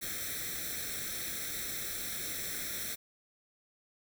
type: noise with comb filter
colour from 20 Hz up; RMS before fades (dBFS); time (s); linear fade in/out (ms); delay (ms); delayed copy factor
white; -38; 0.01-2.96; 20; 0.52; +0.9
effects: none